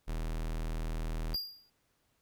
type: tone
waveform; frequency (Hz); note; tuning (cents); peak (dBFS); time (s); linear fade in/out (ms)
45% pulse; 40; D#1; +49; -33; 0.07-1.36; 20
type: tone with exponential decay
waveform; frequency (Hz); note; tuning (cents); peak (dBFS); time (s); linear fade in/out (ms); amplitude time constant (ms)
square; 4809; D8; +40; -30; 1.34-1.7; 5; 78
effects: pink hiss -75 dBFS RMS until 2.21 s